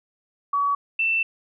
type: tone pair in turn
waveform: sine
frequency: 1134 / 2673 Hz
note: C#6 / E7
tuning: +39 / +23 cents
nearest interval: octave + minor third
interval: 1484 cents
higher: second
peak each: -19 dBFS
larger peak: neither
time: 0.53-0.75 / 0.99-1.23 s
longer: second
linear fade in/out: 5 ms
effects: none